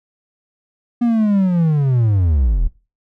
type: linear sweep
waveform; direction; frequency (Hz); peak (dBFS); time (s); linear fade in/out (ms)
triangle; down; 242.3 to 33.41; -10; 1.01-2.68; 10
effects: noise-tail reverb RT60 0.3 s tail -19 dB re dry